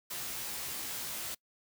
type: noise with comb filter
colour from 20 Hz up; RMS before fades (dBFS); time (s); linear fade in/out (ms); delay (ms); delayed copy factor
white; -39; 0.1-1.35; 10; 16; +0.7
effects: noise-tail reverb RT60 0.1 s tail -24 dB re dry